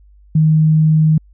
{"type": "tone", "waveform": "sine", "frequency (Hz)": 156.3, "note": "D#3", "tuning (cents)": 8, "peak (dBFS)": -8, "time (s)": [0.35, 1.18], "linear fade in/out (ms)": 5, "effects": ["added 50 Hz sine -43 dBFS peak until 1.33 s"]}